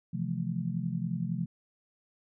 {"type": "chord", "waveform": "sine", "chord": "F major seventh", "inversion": "second", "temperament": "just", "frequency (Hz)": [130.96, 163.7, 174.61, 218.3], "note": ["C3", "E3", "F3", "A3"], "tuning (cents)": [2, -12, 0, -13], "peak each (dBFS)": [-36, -36, -33, -38], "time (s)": [0.13, 1.46], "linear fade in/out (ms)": 10, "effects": []}